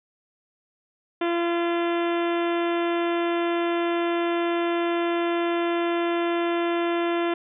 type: harmonic tone with a mistuned harmonic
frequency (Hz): 342.1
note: F4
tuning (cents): -36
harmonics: 1 / 2 / 3 / 4 / 5 / 6 / 7 / 8 / 9 / 10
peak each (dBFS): -23 / -29 / -33 / -35 / -37 / -39 / -40 / -41 / -42 / -43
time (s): 1.21-7.34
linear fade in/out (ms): 5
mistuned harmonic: 10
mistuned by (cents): +39
effects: none